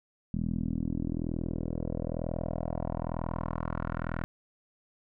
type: tone with low-pass filter sweep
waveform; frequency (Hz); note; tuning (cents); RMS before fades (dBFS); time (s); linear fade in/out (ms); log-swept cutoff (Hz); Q
10% pulse; 41.05; E1; -6; -33; 0.34-4.24; 0; 210 to 1600; 2.7
effects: none